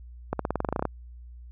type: accelerating click train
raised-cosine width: 1 ms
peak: -12 dBFS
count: 13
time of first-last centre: 0.33-0.853 s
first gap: 63 ms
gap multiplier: 0.93
effects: added 60 Hz sine -42 dBFS peak until 1.51 s